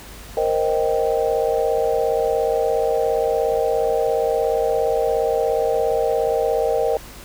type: chord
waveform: sine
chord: C minor seventh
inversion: third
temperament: equal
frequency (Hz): 466.2 / 523.3 / 622.3 / 784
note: Bb4 / C5 / Eb5 / G5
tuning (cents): 0 / 0 / 0 / 0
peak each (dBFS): -20 / -23 / -23 / -25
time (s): 0.37-6.97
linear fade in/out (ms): 2
effects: added 50 Hz sine -40 dBFS peak until 7.24 s + pink hiss -40 dBFS RMS until 7.24 s